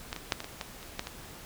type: clicks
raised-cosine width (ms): 0.2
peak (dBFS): -16 / -20 / -8 / -19 / -22 / -17 / -29 / -14 / -19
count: 9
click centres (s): 0.129 / 0.163 / 0.322 / 0.404 / 0.444 / 0.612 / 0.829 / 0.994 / 1.071
effects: pink hiss -47 dBFS RMS until 1.45 s